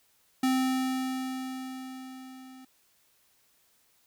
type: tone with level ramp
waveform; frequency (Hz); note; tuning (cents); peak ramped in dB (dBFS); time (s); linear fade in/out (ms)
square; 260; C4; -11; -23 to -48; 0.43-2.65; 5
effects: white hiss -67 dBFS RMS until 4.06 s